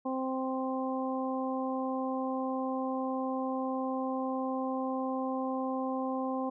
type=harmonic tone; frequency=261.6 Hz; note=C4; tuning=in tune; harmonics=1 / 2 / 3 / 4; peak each=-33 / -36 / -38 / -39 dBFS; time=0.05-6.5 s; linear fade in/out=10 ms; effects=none